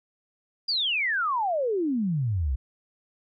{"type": "exponential sweep", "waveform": "sine", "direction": "down", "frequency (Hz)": [4910, 59.9], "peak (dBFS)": -23, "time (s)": [0.68, 2.56], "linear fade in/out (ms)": 10, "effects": []}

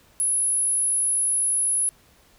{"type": "tone", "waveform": "sine", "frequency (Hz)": 10548, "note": "E9", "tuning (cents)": 0, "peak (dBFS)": -18, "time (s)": [0.2, 1.89], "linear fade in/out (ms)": 0, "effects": ["tanh soft clip ceiling -17 dBFS", "pink hiss -57 dBFS RMS until 2.38 s"]}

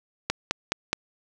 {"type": "click train", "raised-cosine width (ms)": 0.2, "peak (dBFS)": -6, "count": 4, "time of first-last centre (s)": [0.3, 0.93], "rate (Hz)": 4.76, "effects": []}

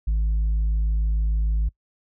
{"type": "tone", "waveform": "sine", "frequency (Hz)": 53.3, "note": "G#1", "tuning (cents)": 46, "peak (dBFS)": -16, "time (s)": [0.07, 1.69], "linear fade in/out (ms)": 10, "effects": ["noise-tail reverb RT60 0.1 s tail -25 dB re dry", "tanh soft clip ceiling -18 dBFS"]}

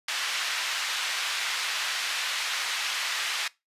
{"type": "band-pass noise", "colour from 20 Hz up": "white", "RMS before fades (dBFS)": -30, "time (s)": [0.08, 3.48], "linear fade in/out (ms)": 5, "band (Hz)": [1300, 3700], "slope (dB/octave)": 12, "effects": ["noise-tail reverb RT60 0.2 s tail -20 dB re dry", "resampled to 32000 Hz"]}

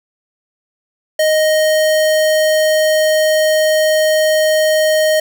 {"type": "tone", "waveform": "square", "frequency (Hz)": 622.3, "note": "D#5", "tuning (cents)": 0, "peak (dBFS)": -11, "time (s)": [1.19, 5.2], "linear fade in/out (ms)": 5, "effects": []}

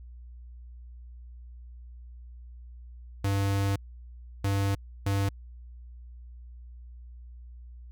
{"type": "tone bursts at uneven times", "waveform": "square", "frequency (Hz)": 98.9, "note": "G2", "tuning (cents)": 16, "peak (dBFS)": -25, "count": 3, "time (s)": [[3.24, 3.76], [4.44, 4.75], [5.06, 5.29]], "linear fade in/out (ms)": 5, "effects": ["added 60 Hz sine -43 dBFS peak until 7.91 s"]}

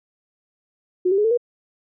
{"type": "tone with pitch steps", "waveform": "sine", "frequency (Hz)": [364.1, 390.2, 418.2, 448.3, 480.4], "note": ["F#4", "G4", "G#4", "A4", "B4"], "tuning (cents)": [-28, -8, 12, 32, -48], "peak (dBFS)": -15, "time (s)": [1.05, 1.375], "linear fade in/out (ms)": 10, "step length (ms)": 65, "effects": []}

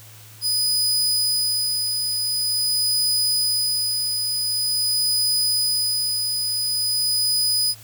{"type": "tone with tremolo", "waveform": "sawtooth", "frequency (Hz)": 4978, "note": "D#8", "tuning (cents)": 0, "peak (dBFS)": -15, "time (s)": [0.41, 7.75], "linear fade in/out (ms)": 50, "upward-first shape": "sine", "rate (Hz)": 0.46, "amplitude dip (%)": 35, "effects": ["added 109 Hz sine -45 dBFS peak until 7.83 s", "white hiss -46 dBFS RMS until 7.83 s"]}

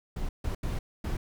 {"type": "noise bursts at uneven times", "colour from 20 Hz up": "brown", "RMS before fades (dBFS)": -31, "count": 4, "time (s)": [[0.16, 0.29], [0.44, 0.55], [0.63, 0.79], [1.04, 1.17]], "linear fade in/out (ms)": 5, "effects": []}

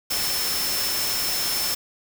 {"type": "tone in noise", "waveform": "sine", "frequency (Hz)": 5310, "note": "E8", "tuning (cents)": 12, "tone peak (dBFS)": -27, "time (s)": [0.1, 1.75], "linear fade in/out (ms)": 10, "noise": "white", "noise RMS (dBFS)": -26, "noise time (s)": [0.1, 1.75], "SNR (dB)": -4, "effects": []}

